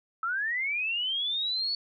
sine linear sweep, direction up, 1291 to 4470 Hz, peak -27 dBFS, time 0.23-1.75 s, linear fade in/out 2 ms, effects none

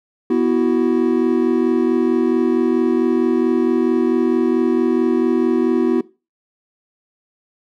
triangle chord, B suspended fourth, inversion none, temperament equal with one note detuned, 246.9 / 329.6 / 374.1 Hz, B3 / E4 / F#4, 0 / 0 / +19 cents, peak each -16 dBFS, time 0.3-6.01 s, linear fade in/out 5 ms, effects noise-tail reverb RT60 0.3 s tail -20 dB re dry

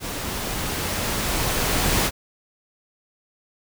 pink noise with level ramp, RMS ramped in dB -30 to -20 dBFS, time 0-2.11 s, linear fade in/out 50 ms, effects none

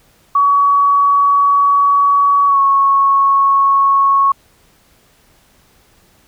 sine tone with pitch glide, 1130 to 1102.3 Hz, C#6 to C#6, +33 to -10 cents, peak -8 dBFS, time 0.35-4.32 s, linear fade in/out 5 ms, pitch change -43 cents, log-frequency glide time 2.47-2.59 s, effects pink hiss -52 dBFS RMS until 6.27 s

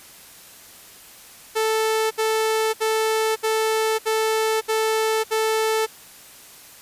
sawtooth tone bursts, 440 Hz, A4, in tune, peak -15 dBFS, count 7, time 1.55-5.866 s, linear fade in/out 20 ms, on 560 ms, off 66 ms, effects white hiss -45 dBFS RMS until 6.81 s + resampled to 32000 Hz

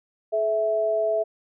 sine tone pair together, 428 / 657 Hz, A4 / E5, -48 / -6 cents, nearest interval perfect fifth, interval 742 cents, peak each -27 / -21 dBFS, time 0.32-1.24 s, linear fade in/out 20 ms, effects none

